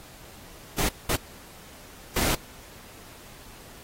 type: noise bursts at uneven times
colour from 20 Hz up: pink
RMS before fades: -25 dBFS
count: 3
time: 0.78-0.89 / 1.09-1.16 / 2.16-2.35 s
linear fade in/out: 5 ms
effects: pink hiss -48 dBFS RMS until 3.83 s + AAC 48 kbps